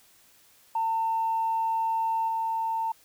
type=tone with level steps; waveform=sine; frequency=900 Hz; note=A5; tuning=39 cents sharp; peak=-23 / -25 dBFS; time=0.75-2.92 s; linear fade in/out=5 ms; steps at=2.28 s; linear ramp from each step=5 ms; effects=tanh soft clip ceiling -19 dBFS + white hiss -59 dBFS RMS until 3.04 s